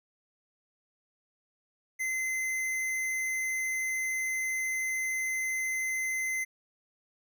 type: tone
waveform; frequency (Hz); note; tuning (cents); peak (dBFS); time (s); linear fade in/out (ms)
square; 2059; C7; -28; -30; 1.99-6.45; 20
effects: none